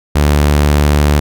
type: tone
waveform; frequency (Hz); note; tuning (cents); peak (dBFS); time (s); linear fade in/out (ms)
sawtooth; 73.42; D2; 0; -4; 0.15-1.2; 10
effects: none